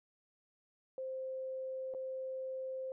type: tone with dropouts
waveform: sine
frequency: 523.3 Hz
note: C5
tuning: in tune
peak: -38 dBFS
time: 0.98-2.92 s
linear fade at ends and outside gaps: 1 ms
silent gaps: 1.939-1.947 s
effects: none